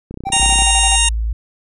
click train, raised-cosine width 3 ms, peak -16 dBFS, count 17, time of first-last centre 0.11-0.621 s, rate 31.3 Hz
triangle tone with tremolo, 779 Hz, G5, 11 cents flat, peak -16 dBFS, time 0.25-0.97 s, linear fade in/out 20 ms, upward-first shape square, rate 12 Hz, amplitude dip 70%
harmonic tone, 931 Hz, A#5, 2 cents flat, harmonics 1 / 2 / 3 / 4 / 6 / 7 / 8 / 9 / 10, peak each -25 / -28 / -17 / -20 / -28 / -22 / -23 / -22 / -18 dBFS, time 0.32-1.09 s, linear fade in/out 5 ms
sine tone, 55.3 Hz, A1, 9 cents sharp, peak -16 dBFS, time 0.4-1.33 s, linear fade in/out 5 ms
effects none

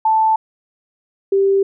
sine tone pair in turn, 880 / 392 Hz, A5 / G4, 0 / 0 cents, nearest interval octave + major second, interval 1400 cents, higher first, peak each -11 dBFS, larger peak neither, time 0.05-0.36 / 1.32-1.63 s, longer neither, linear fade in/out 5 ms, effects none

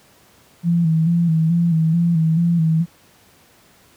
sine tone with vibrato, 165.6 Hz, E3, 8 cents sharp, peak -13 dBFS, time 0.63-2.86 s, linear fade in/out 50 ms, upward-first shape square, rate 2.3 Hz, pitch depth 52 cents each way, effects pink hiss -52 dBFS RMS until 3.96 s + high-pass 80 Hz 12 dB/octave

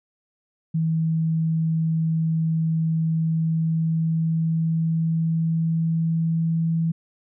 sine tone with pitch glide, 161.4 to 164.13 Hz, E3 to E3, -36 to -7 cents, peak -19 dBFS, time 0.74-6.92 s, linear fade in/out 10 ms, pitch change +29 cents, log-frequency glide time 3.03-6.8 s, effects none

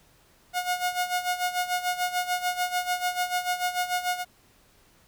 sawtooth tone with tremolo, 721 Hz, F#5, 45 cents flat, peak -19 dBFS, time 0.53-4.25 s, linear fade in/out 50 ms, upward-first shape sine, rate 6.8 Hz, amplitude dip 75%, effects pink hiss -60 dBFS RMS until 5.07 s

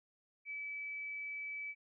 sine tone, 2299 Hz, D7, 37 cents flat, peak -40 dBFS, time 0.45-1.75 s, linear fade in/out 50 ms, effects none

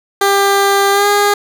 15% pulse tone with pitch glide, 397.4 to 408.8 Hz, G4 to G#4, +24 to -27 cents, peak -3 dBFS, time 0.21-1.34 s, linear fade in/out 5 ms, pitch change +49 cents, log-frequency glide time 0.91-1.07 s, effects none

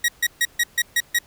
sawtooth tone bursts, 1900 Hz, A#6, 33 cents sharp, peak -13 dBFS, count 7, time 0.04-1.188 s, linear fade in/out 5 ms, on 44 ms, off 140 ms, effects pink hiss -53 dBFS RMS until 1.26 s

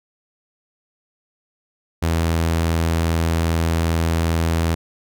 sawtooth tone, 82.5 Hz, E2, 2 cents sharp, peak -13 dBFS, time 2.02-4.75 s, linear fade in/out 10 ms, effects none

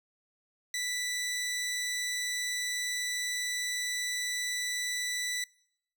15% pulse tone, 1975.5 Hz, B6, in tune, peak -25 dBFS, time 0.74-5.44 s, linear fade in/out 2 ms, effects noise-tail reverb RT60 0.7 s tail -25 dB re dry

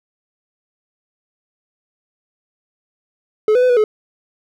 triangle tone with pitch steps, 429.3 / 497.6 / 504 / 488.7 / 427.8 Hz, A4 / B4 / B4 / B4 / A4, -43 / +13 / +35 / -18 / -49 cents, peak -8 dBFS, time 3.48-3.84 s, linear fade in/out 2 ms, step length 72 ms, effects none

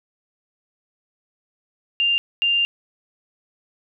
sine tone bursts at uneven times, 2794 Hz, F7, in tune, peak -16 dBFS, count 2, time 2-2.18 / 2.42-2.65 s, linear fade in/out 0 ms, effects none

